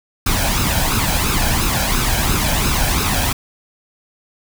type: noise with flanger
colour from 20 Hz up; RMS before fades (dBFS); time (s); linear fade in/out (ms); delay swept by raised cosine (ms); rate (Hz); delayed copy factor
pink; -17; 0.26-3.33; 5; 0.77 to 1.28; 2.9; +0.6
effects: none